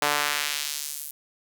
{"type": "tone with high-pass filter sweep", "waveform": "sawtooth", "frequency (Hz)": 146.83, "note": "D3", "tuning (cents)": 0, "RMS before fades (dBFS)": -28, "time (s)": [0.02, 1.11], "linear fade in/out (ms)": 2, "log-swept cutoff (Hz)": [740, 12000], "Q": 0.84, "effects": []}